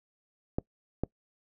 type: clicks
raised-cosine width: 2 ms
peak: -15 / -15 dBFS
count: 2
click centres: 0.585 / 1.036 s
effects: noise-tail reverb RT60 0.1 s tail -24 dB re dry